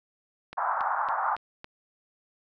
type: click train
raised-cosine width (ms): 0.3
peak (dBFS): -24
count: 5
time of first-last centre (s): 0.53-1.644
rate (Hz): 3.59
type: band-pass noise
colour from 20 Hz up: pink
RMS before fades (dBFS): -28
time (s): 0.57-1.36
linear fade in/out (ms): 10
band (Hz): 740 to 1400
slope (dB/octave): 48
effects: none